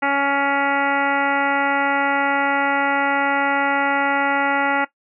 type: harmonic tone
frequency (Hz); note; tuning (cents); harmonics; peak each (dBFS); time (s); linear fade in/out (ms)
279.6; C#4; +15; 1 / 2 / 3 / 4 / 5 / 6 / 7 / 8 / 9 / 10; -25 / -26 / -21 / -29 / -23 / -33 / -25 / -31 / -34 / -36; 0.02-4.85; 10
effects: noise-tail reverb RT60 0.1 s tail -17 dB re dry